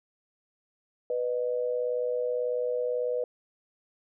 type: tone pair together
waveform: sine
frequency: 493.9 / 612.1 Hz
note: B4 / D#5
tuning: 0 / -28 cents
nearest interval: major third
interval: 372 cents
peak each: -27 / -33 dBFS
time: 1.1-3.24 s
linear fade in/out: 2 ms
effects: none